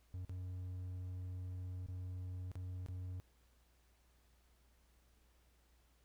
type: tone with dropouts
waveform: triangle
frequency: 91.4 Hz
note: F#2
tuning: 21 cents flat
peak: -40 dBFS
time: 0.14-3.2 s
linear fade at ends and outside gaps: 0 ms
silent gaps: 0.249-0.295 / 1.863-1.885 / 2.516-2.555 / 2.862-2.885 s
effects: added 60 Hz sine -69 dBFS peak until 6.04 s + pink hiss -75 dBFS RMS until 6.04 s

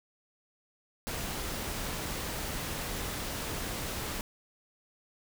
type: noise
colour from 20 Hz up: pink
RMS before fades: -36 dBFS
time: 1.07-4.21 s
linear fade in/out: 0 ms
effects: none

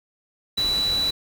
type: tone in noise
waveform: sine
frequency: 3951 Hz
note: B7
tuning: in tune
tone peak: -20 dBFS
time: 0.57-1.11 s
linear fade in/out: 10 ms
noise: pink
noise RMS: -33 dBFS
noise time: 0.57-1.11 s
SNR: +10 dB
effects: none

